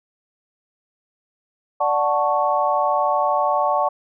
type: chord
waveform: sine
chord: D major seventh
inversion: none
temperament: equal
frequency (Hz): 587.3 / 740 / 880 / 1108.7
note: D5 / F#5 / A5 / C#6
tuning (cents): 0 / 0 / 0 / 0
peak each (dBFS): -22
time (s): 1.8-3.89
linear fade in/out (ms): 10
effects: none